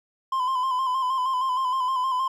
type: tone with vibrato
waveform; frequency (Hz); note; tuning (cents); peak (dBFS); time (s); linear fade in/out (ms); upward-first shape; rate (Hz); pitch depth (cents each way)
triangle; 1031; C6; -26; -20; 0.32-2.28; 5; square; 6.4; 42
effects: none